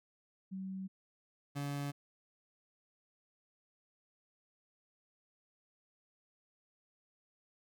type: tone pair in turn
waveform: sine / 30% pulse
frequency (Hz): 190.3 / 142.56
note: F#3 / C#3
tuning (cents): +49 / +49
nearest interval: perfect fourth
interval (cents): 500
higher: first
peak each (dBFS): -39 / -34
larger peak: second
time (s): 0.51-0.88 / 1.55-1.92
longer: neither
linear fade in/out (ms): 20
effects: none